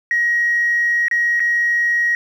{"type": "tone with dropouts", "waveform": "sine", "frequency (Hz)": 1893, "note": "A#6", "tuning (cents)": 26, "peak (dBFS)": -13, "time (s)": [0.11, 2.15], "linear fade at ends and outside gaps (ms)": 1, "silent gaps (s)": [[1.083, 1.112], [1.396, 1.402]], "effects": ["tanh soft clip ceiling -9 dBFS", "8-bit"]}